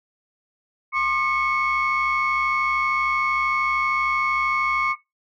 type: tone cluster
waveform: sine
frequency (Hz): 1070 / 1203 / 2205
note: C6 / D6 / C#7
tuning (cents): +38 / +41 / -10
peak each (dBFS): -23 / -24 / -20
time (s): 0.92-4.96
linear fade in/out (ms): 50
effects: noise-tail reverb RT60 0.2 s tail -18 dB re dry + tanh soft clip ceiling -14 dBFS